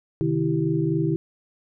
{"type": "tone cluster", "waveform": "sine", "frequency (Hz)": [131.1, 155, 328, 388.4], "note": ["C3", "D#3", "E4", "G4"], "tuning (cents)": [4, -6, -9, -16], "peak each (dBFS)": [-28, -24, -24, -28], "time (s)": [0.21, 1.16], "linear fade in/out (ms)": 0, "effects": []}